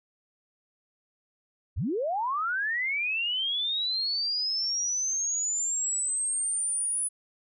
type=linear sweep; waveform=sine; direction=up; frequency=49 to 9956 Hz; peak=-26 dBFS; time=1.76-7.09 s; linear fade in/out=20 ms; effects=none